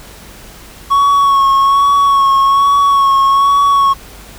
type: tone with vibrato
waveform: triangle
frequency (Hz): 1108.7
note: C#6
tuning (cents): 0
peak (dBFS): -5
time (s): 0.9-3.94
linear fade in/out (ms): 20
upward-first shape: sine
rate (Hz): 1.2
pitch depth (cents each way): 29
effects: added 50 Hz sine -40 dBFS peak until 4.38 s + pink hiss -36 dBFS RMS until 4.38 s